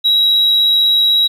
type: tone with vibrato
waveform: sine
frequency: 3862 Hz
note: B7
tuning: 39 cents flat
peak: -7 dBFS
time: 0.04-1.28 s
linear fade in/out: 20 ms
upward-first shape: sine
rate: 16 Hz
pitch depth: 9 cents each way
effects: tanh soft clip ceiling -7 dBFS + 8-bit